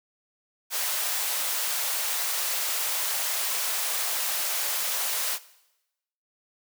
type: high-pass noise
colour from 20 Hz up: white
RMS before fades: -28 dBFS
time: 0.7-5.39 s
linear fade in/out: 50 ms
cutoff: 520 Hz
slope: 24 dB/octave
effects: noise-tail reverb RT60 0.9 s tail -18 dB re dry